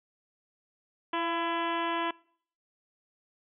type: harmonic tone with a mistuned harmonic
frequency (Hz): 334.8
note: E4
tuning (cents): +27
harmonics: 1 / 2 / 3 / 4 / 5 / 6 / 7 / 8 / 9 / 10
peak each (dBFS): -34 / -37 / -31 / -41 / -39 / -43 / -45 / -43 / -42 / -46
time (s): 1.13-2.11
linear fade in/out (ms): 5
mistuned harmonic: 2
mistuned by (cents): +28
effects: noise-tail reverb RT60 0.6 s tail -25 dB re dry